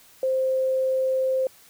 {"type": "tone", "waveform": "sine", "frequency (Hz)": 523.3, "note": "C5", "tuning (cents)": 0, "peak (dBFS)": -20, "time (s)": [0.23, 1.47], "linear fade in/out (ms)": 2, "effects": ["white hiss -53 dBFS RMS until 1.69 s"]}